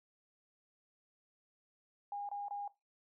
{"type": "tone bursts", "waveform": "sine", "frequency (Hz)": 813, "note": "G#5", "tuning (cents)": -37, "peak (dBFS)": -38, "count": 3, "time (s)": [2.12, 2.678], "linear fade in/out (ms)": 2, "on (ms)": 170, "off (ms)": 24, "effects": ["noise-tail reverb RT60 0.2 s tail -18 dB re dry"]}